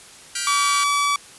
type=chord; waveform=10% pulse; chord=G dominant seventh; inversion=third; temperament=just; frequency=1411.2 / 1568 / 1960 / 2352 Hz; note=F6 / G6 / B6 / D7; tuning=+18 / 0 / -14 / +2 cents; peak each=-22 dBFS; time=0.35-0.84 s; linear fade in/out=5 ms
type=noise; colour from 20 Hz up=violet; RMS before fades=-28 dBFS; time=0.36-1.05 s; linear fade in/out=0 ms
type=tone; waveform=sawtooth; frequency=1147 Hz; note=D6; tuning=41 cents flat; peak=-14 dBFS; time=0.47-1.16 s; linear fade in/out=2 ms
effects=white hiss -44 dBFS RMS until 1.38 s + resampled to 24000 Hz